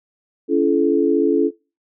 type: tone cluster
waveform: sine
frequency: 281.1 / 337.8 / 430.8 Hz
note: C#4 / E4 / A4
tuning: +24 / +42 / -37 cents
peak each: -18 dBFS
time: 0.48-1.51 s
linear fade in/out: 50 ms
effects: noise-tail reverb RT60 0.3 s tail -21 dB re dry